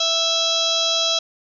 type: harmonic tone with a mistuned harmonic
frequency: 659 Hz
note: E5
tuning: 1 cent flat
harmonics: 1 / 2 / 4 / 5 / 6 / 7 / 8 / 9 / 10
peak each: -26 / -30 / -32 / -22 / -22 / -32 / -27 / -30 / -33 dBFS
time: 0-1.19 s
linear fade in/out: 5 ms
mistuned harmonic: 7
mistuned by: +63 cents
effects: none